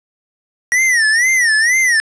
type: tone with vibrato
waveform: square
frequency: 1900 Hz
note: A#6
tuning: 33 cents sharp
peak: -11 dBFS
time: 0.72-2 s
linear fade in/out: 0 ms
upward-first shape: sine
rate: 2.1 Hz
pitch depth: 170 cents each way
effects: resampled to 22050 Hz + 7-bit